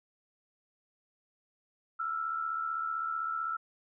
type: tone pair together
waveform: sine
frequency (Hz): 1324.3 / 1400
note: E6 / F6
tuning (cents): +8 / +4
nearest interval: minor second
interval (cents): 96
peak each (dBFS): -32 / -39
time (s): 1.99-3.57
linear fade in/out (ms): 10
effects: none